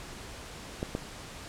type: clicks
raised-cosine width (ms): 2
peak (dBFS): -17 / -17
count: 2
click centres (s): 0.829 / 0.951
effects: pink hiss -44 dBFS RMS until 1.48 s + low-pass 9000 Hz 12 dB/octave